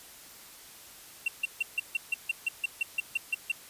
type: tone bursts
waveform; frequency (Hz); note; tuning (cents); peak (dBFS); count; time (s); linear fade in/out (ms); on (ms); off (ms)
triangle; 2727; F7; -42; -23; 14; 1.26-3.518; 5; 22; 150
effects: white hiss -50 dBFS RMS until 3.69 s + resampled to 32000 Hz